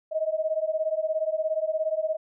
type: beating tone pair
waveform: sine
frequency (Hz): 622.3 / 639.3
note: D#5 / D#5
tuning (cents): 0 / +47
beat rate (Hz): 17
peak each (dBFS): -27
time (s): 0.11-2.17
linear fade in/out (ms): 20
effects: none